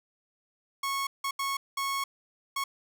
sawtooth tone bursts at uneven times, 1100 Hz, C#6, 14 cents flat, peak -25 dBFS, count 5, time 0.83-1.07 / 1.24-1.31 / 1.39-1.57 / 1.77-2.04 / 2.56-2.64 s, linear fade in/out 5 ms, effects none

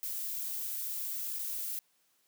violet noise with dropouts, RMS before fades -37 dBFS, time 0.03-1.79 s, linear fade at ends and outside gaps 0 ms, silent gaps 1.387-1.392 s, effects white hiss -72 dBFS RMS until 2.27 s + high-pass 150 Hz 12 dB/octave

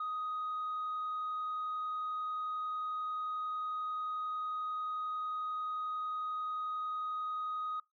sine tone with frequency modulation, 1250 Hz, D#6, 8 cents sharp, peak -33 dBFS, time 0-7.8 s, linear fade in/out 5 ms, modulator 31.2 Hz, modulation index 0.21, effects noise-tail reverb RT60 0.2 s tail -25 dB re dry + tanh soft clip ceiling -32 dBFS

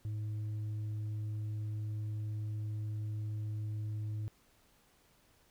sine tone with tanh clipping, 106.6 Hz, G#2, 46 cents sharp, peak -36 dBFS, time 0.05-4.28 s, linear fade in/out 0 ms, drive 3 dB, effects pink hiss -68 dBFS RMS until 5.5 s

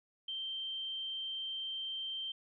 sine tone, 3136 Hz, G7, in tune, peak -37 dBFS, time 0.28-2.32 s, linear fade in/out 5 ms, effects none

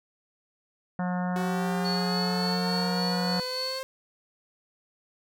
harmonic tone, 180.2 Hz, F#3, 45 cents flat, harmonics 1 / 3 / 4 / 5 / 6 / 7 / 8 / 9 / 10, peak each -27 / -39 / -35 / -40 / -42 / -46 / -41 / -48 / -46 dBFS, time 0.99-3.4 s, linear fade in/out 2 ms
sawtooth linear sweep, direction up, 370.8 to 530 Hz, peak -29 dBFS, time 1.36-3.83 s, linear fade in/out 0 ms
sine tone with tremolo, 4432 Hz, C#8, 1 cent flat, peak -29 dBFS, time 1.84-3.8 s, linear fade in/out 20 ms, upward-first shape sine, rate 3.5 Hz, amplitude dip 40%
effects none

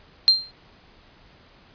sine tone with exponential decay, 4169 Hz, C8, 7 cents flat, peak -8 dBFS, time 0.28-0.51 s, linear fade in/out 0 ms, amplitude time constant 49 ms, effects pink hiss -53 dBFS RMS until 1.74 s + resampled to 11025 Hz

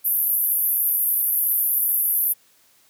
white band-pass noise, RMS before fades -21 dBFS, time 0.04-2.34 s, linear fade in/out 20 ms, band 11000 to 14000 Hz, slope 96 dB/octave, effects white hiss -58 dBFS RMS until 2.89 s + high-pass 100 Hz 12 dB/octave

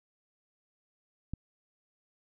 click, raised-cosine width 5 ms, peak -23 dBFS, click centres 1.336 s, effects none

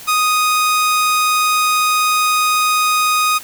sawtooth tone, 1244.5 Hz, D#6, in tune, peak -9 dBFS, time 0.07-3.39 s, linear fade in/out 20 ms, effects white hiss -35 dBFS RMS until 3.43 s

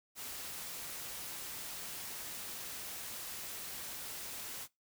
white noise, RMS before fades -44 dBFS, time 0.15-4.68 s, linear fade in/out 50 ms, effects noise-tail reverb RT60 0.2 s tail -22 dB re dry

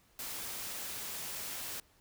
white noise, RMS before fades -41 dBFS, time 0.19-1.8 s, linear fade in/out 2 ms, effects pink hiss -67 dBFS RMS until 2 s

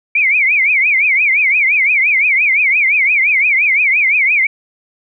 sine tone with vibrato, 2278 Hz, C#7, 47 cents sharp, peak -9 dBFS, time 0.15-4.47 s, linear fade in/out 5 ms, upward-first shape triangle, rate 5.8 Hz, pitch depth 210 cents each way, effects none

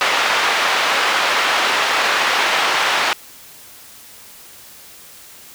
pink band-pass noise, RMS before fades -17 dBFS, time 0.01-3.13 s, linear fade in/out 0 ms, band 860 to 3400 Hz, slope 12 dB/octave, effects white hiss -41 dBFS RMS until 5.54 s

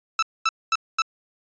sawtooth tone bursts, 1318.5 Hz, E6, in tune, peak -14 dBFS, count 4, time 0.19-1.02 s, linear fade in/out 2 ms, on 35 ms, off 230 ms, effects resampled to 16000 Hz

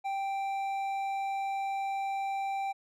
triangle tone with hard clipping, 784 Hz, G5, in tune, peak -32 dBFS, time 0.04-2.73 s, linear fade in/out 20 ms, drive 10 dB, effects none

